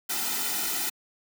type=noise with comb filter; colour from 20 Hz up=white; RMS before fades=-29 dBFS; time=0.09-0.9 s; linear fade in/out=10 ms; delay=1.8 ms; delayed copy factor=-0.8; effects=high-pass 200 Hz 12 dB/octave